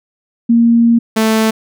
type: tone pair in turn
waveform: sine / sawtooth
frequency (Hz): 233.1 / 220.5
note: A#3 / A3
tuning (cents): 0 / +4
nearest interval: minor second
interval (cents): 96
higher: first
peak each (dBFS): -6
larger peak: neither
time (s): 0.49-0.99 / 1.16-1.51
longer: first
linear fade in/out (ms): 10
effects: none